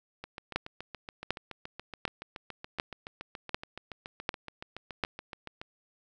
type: two click trains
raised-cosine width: 0.3 ms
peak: -12 / -24 dBFS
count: 7 / 39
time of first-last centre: 0.56-5.038 / 0.24-5.615 s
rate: 1.34 / 7.07 Hz
effects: none